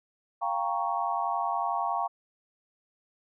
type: chord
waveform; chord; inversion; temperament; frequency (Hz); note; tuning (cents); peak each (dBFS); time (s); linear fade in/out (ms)
sine; G half-diminished seventh; third; equal with one note detuned; 698.5 / 789.4 / 932.3 / 1108.7; F5 / G5 / Bb5 / Db6; 0 / +12 / 0 / 0; -32; 0.41-2.08; 20
effects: none